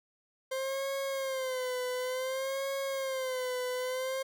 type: tone with vibrato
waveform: 40% pulse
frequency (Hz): 523.3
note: C5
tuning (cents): 0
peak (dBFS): -31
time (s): 0.51-4.23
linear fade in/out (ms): 10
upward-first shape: sine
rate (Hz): 0.56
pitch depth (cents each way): 76
effects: none